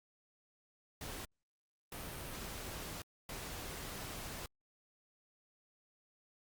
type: noise bursts at uneven times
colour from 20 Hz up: pink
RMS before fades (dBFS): -45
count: 3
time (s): 1.01-1.25 / 1.92-3.02 / 3.29-4.46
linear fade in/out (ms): 2
effects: Opus 48 kbps